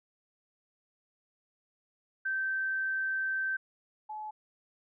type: tone pair in turn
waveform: sine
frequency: 1553 / 856.1 Hz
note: G6 / A5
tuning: -17 / -48 cents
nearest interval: minor seventh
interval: 1031 cents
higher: first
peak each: -29 / -37 dBFS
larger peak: first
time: 2.25-3.57 / 4.09-4.31 s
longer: first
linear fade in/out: 10 ms
effects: none